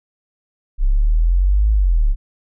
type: exponential two-way sweep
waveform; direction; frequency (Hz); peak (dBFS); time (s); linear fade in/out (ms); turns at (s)
sine; up then down; 32.17 to 54.2 to 32.17; -11; 0.78-2.16; 50; 1.71
effects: none